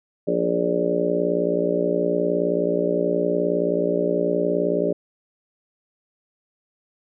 harmonic tone with a mistuned harmonic, 59.1 Hz, A#1, 24 cents sharp, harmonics 3 / 4 / 5 / 6 / 7 / 8 / 9 / 10, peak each -28 / -34 / -27 / -30 / -23 / -31 / -29 / -25 dBFS, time 0.27-4.93 s, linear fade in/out 10 ms, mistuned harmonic 9, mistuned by +27 cents, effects none

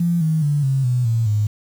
sine tone with pitch steps, 171.6 / 158.27 / 145.97 / 134.63 / 124.18 / 114.53 / 105.63 Hz, F3 / D#3 / D3 / C3 / B2 / A#2 / G#2, -30 / +30 / -10 / +50 / +10 / -30 / +30 cents, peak -15 dBFS, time 0-1.47 s, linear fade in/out 5 ms, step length 210 ms, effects 7-bit

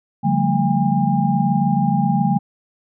sine tone cluster, 144.1 / 177.3 / 196 / 223.2 / 808 Hz, D3 / F3 / G3 / A3 / G#5, -33 / +26 / 0 / +25 / -48 cents, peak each -21 dBFS, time 0.23-2.39 s, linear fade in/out 20 ms, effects none

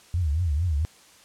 sine tone with vibrato, 80.4 Hz, E2, 43 cents flat, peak -21 dBFS, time 0.14-0.85 s, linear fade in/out 0 ms, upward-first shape triangle, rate 4.4 Hz, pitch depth 260 cents each way, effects white hiss -53 dBFS RMS until 1.24 s + low-pass 9000 Hz 12 dB/octave

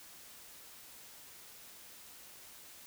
silence, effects white hiss -54 dBFS RMS until 2.86 s

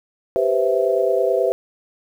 sine chord, C major seventh, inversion second, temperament equal, 392 / 493.9 / 523.3 / 659.3 Hz, G4 / B4 / C5 / E5, 0 / 0 / 0 / 0 cents, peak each -21 dBFS, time 0.36-1.52 s, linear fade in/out 0 ms, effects 8-bit

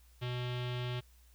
square tone with low-pass filter, 123.7 Hz, B2, 3 cents sharp, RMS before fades -37 dBFS, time 0.21-1.01 s, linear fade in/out 20 ms, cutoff 3300 Hz, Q 3.6, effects added 60 Hz sine -59 dBFS peak until 1.34 s + white hiss -68 dBFS RMS until 1.34 s

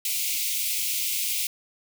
white high-pass noise, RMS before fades -27 dBFS, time 0.05-1.47 s, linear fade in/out 2 ms, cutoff 2100 Hz, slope 96 dB/octave, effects none

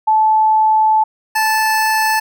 sine / 25% pulse tone pair in turn, 870 / 874.9 Hz, A5 / A5, -20 / -10 cents, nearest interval unison, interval 10 cents, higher second, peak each -9 / -9 dBFS, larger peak neither, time 0.07-1.04 / 1.35-2.2 s, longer first, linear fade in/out 10 ms, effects none

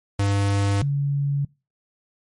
square / sine tone pair in turn, 100 / 141.42 Hz, G2 / C#3, +35 / +35 cents, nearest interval tritone, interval 600 cents, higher second, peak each -19 dBFS, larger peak neither, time 0.19-0.82 / 0.82-1.45 s, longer neither, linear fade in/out 5 ms, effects noise-tail reverb RT60 0.3 s tail -25 dB re dry + MP3 48 kbps

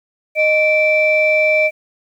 sine tone pair together, 618.7 / 2336 Hz, D#5 / D7, -10 / -10 cents, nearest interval octave + major seventh, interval 2300 cents, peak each -13 dBFS, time 0.35-1.71 s, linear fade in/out 50 ms, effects tanh soft clip ceiling -4 dBFS + 8-bit

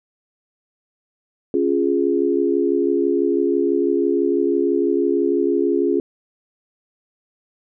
sine chord, Db major, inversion none, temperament equal, 277.2 / 349.2 / 415.3 Hz, Db4 / F4 / Ab4, 0 / 0 / 0 cents, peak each -21 / -19 / -20 dBFS, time 1.54-6 s, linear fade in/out 2 ms, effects none

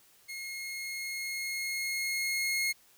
sawtooth tone with level ramp, 2155 Hz, C#7, 49 cents flat, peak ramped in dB -35 to -24 dBFS, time 0.28-2.73 s, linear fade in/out 20 ms, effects white hiss -62 dBFS RMS until 2.97 s

